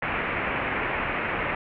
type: low-pass noise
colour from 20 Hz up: white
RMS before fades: -28 dBFS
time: 0.02-1.55 s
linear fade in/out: 5 ms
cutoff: 2500 Hz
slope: 48 dB/octave
effects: none